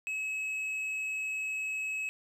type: tone with tanh clipping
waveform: triangle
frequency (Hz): 2572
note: E7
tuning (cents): -43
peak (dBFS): -33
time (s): 0.07-2.09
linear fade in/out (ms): 0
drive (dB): 9
effects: none